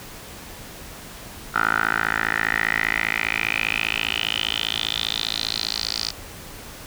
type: tone with band-pass filter sweep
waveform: 10% pulse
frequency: 55 Hz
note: A1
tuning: in tune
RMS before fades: -24 dBFS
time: 1.54-6.11 s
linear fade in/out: 10 ms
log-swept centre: 1400 to 4800 Hz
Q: 6.1
effects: pink hiss -39 dBFS RMS until 6.86 s